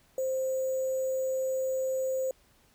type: tone with sample-and-hold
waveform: sine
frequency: 524 Hz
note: C5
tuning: 2 cents sharp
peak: -27 dBFS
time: 0.18-2.31 s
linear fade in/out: 2 ms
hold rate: 7350 Hz
effects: pink hiss -64 dBFS RMS until 2.74 s